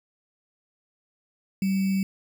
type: tone with sample-and-hold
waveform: sine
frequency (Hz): 192.8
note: G3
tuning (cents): -28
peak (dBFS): -21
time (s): 1.62-2.03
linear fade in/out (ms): 2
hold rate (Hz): 2450
effects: none